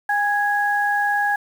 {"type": "tone pair together", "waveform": "sine", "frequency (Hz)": [817.3, 1661.2], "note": ["G#5", "G#6"], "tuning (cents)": [-28, 0], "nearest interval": "octave", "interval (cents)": 1228, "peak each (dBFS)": -20, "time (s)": [0.09, 1.36], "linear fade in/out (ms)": 5, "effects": ["7-bit"]}